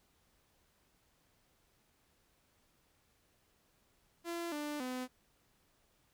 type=tone with pitch steps; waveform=sawtooth; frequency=340.4 / 296 / 253.6 Hz; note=F4 / D4 / B3; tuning=-44 / +14 / +46 cents; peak=-34 dBFS; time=4.24-5.08 s; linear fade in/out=50 ms; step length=280 ms; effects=pink hiss -73 dBFS RMS until 6.13 s